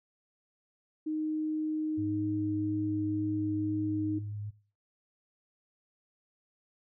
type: tone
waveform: sine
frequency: 310 Hz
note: D#4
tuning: 6 cents flat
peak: -30 dBFS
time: 1.06-4.19 s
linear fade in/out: 10 ms
type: tone with vibrato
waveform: sine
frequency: 104 Hz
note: G#2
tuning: 3 cents sharp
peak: -36 dBFS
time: 1.97-4.51 s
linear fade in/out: 20 ms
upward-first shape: triangle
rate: 8.1 Hz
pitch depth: 17 cents each way
effects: noise-tail reverb RT60 0.4 s tail -18 dB re dry